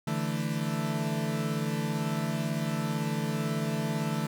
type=chord; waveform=40% pulse; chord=D suspended second; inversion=none; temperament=equal; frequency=146.83 / 164.81 / 220 Hz; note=D3 / E3 / A3; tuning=0 / 0 / 0 cents; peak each=-32 dBFS; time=0.07-4.27 s; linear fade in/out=5 ms; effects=none